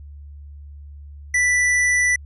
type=tone; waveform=square; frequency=1975.5 Hz; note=B6; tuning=in tune; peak=-16 dBFS; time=1.34-2.16 s; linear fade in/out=5 ms; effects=added 72 Hz sine -36 dBFS peak until 2.25 s + resampled to 24000 Hz